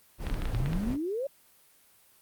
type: noise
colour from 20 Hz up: brown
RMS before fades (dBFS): -32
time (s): 0.18-0.98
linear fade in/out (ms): 50
type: clicks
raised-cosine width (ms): 0.3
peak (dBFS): -21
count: 8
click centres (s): 0.268 / 0.299 / 0.342 / 0.42 / 0.455 / 0.548 / 0.66 / 0.732
type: exponential sweep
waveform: sine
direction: up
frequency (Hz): 105.3 to 575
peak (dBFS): -29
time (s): 0.53-1.27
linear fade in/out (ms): 5
effects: white hiss -61 dBFS RMS until 2.21 s + Opus 32 kbps